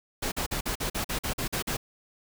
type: noise bursts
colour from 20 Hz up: pink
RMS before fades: -30 dBFS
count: 11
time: 0.22-1.77 s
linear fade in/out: 10 ms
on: 100 ms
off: 45 ms
effects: none